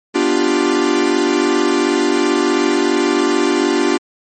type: chord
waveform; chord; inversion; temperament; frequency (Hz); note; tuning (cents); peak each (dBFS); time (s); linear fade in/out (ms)
45% pulse; G dominant seventh; first; equal; 246.9 / 293.7 / 349.2 / 392; B3 / D4 / F4 / G4; 0 / 0 / 0 / 0; -22 / -17 / -17 / -19; 0.14-3.98; 20
effects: MP3 32 kbps